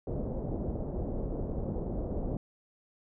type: low-pass noise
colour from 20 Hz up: pink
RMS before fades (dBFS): -34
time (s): 0.07-2.37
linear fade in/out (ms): 2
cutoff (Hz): 600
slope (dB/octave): 24
effects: none